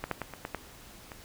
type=clicks; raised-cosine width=0.5 ms; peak=-17 / -14 / -18 / -25 / -19 / -17 / -26 dBFS; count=7; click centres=0.04 / 0.113 / 0.217 / 0.337 / 0.451 / 0.547 / 1.118 s; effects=pink hiss -51 dBFS RMS until 1.24 s